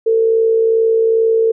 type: tone with amplitude modulation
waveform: sine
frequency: 450 Hz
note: A4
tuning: 39 cents sharp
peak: -8 dBFS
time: 0.06-1.52 s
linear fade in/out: 10 ms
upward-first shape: sine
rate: 62.4 Hz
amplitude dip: 40%
effects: none